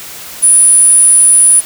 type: tone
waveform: sine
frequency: 9810 Hz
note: D#9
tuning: 26 cents flat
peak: -3 dBFS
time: 0.42-1.61 s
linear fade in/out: 20 ms
effects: white hiss -28 dBFS RMS until 1.65 s